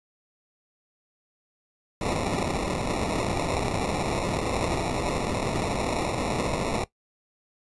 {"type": "noise with sample-and-hold", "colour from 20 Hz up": "white", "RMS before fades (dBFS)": -27, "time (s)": [2.01, 6.84], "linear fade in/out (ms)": 2, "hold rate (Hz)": 1575, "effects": ["noise-tail reverb RT60 0.1 s tail -18 dB re dry", "resampled to 24000 Hz"]}